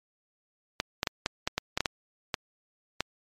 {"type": "clicks", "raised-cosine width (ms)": 0.2, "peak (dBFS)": -9, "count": 11, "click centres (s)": [0.801, 1.031, 1.072, 1.261, 1.475, 1.58, 1.775, 1.806, 1.858, 2.342, 3.006], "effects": ["MP3 64 kbps"]}